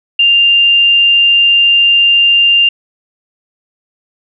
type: tone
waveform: sine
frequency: 2794 Hz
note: F7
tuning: in tune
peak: -5 dBFS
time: 0.19-2.69 s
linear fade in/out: 5 ms
effects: none